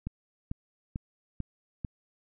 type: click train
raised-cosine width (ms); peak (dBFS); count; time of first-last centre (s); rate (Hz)
5; -21; 5; 0.07-1.848; 2.25
effects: none